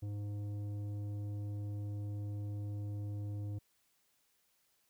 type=tone with tanh clipping; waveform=sine; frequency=102.8 Hz; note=G#2; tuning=17 cents flat; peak=-39 dBFS; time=0.02-3.59 s; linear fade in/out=10 ms; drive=10 dB; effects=white hiss -75 dBFS RMS until 4.89 s